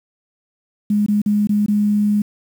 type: tone with dropouts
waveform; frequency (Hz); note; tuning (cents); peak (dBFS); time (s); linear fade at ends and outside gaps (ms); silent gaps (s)
sine; 207.7; G#3; 0; -13; 0.9-2.22; 5; 1.063-1.083 / 1.218-1.26 / 1.472-1.492 / 1.662-1.682
effects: 7-bit